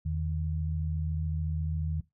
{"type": "tone pair together", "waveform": "sine", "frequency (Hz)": [81.52, 155.5], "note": ["E2", "D#3"], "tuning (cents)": [-19, -1], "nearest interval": "major seventh", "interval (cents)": 1118, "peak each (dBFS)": [-30, -33], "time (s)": [0.05, 2.01], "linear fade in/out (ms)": 10, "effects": ["noise-tail reverb RT60 0.2 s tail -19 dB re dry"]}